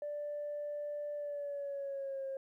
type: tone with pitch glide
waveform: sine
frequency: 587.3 to 538.6 Hz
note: D5 to C#5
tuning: 0 to -50 cents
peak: -36 dBFS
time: 0.02-2.37 s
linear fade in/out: 2 ms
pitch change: -150 cents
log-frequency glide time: 1.15-2.25 s
effects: tanh soft clip ceiling -33 dBFS + 13-bit